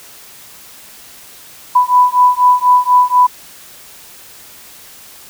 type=beating tone pair; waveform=sine; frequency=991 / 995.1 Hz; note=B5 / B5; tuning=+6 / +13 cents; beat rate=4.1 Hz; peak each=-10 dBFS; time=1.75-3.27 s; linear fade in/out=10 ms; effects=white hiss -38 dBFS RMS until 5.29 s